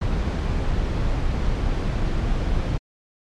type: noise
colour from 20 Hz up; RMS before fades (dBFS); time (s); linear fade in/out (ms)
brown; -22; 0.01-2.78; 10
effects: low-pass 5000 Hz 12 dB/octave + MP3 64 kbps